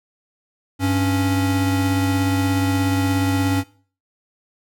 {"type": "tone pair together", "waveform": "square", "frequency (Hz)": [98, 277.2], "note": ["G2", "C#4"], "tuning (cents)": [0, 0], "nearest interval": "octave + tritone", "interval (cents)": 1800, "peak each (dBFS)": [-21, -20], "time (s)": [0.79, 3.64], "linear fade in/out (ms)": 50, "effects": ["noise-tail reverb RT60 0.4 s tail -18 dB re dry"]}